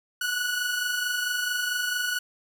sawtooth tone pair together, 1451 / 1475.5 Hz, F#6 / F#6, -34 / -5 cents, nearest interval unison, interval 29 cents, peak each -29 / -23 dBFS, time 0.21-2.19 s, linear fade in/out 5 ms, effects none

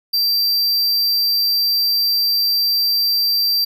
square tone, 4699 Hz, D8, in tune, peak -15 dBFS, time 0.13-3.65 s, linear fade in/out 10 ms, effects none

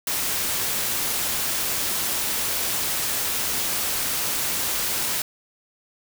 white noise, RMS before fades -25 dBFS, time 0.07-5.22 s, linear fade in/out 2 ms, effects none

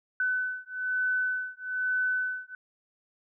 sine beating tone pair, 1506 / 1507.1 Hz, F#6 / F#6, +30 / +31 cents, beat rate 1.1 Hz, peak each -30 dBFS, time 0.2-2.55 s, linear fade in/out 2 ms, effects none

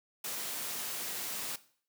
white noise, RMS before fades -38 dBFS, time 0.24-1.56 s, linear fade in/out 5 ms, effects noise-tail reverb RT60 0.5 s tail -17 dB re dry + high-pass 150 Hz 12 dB/octave

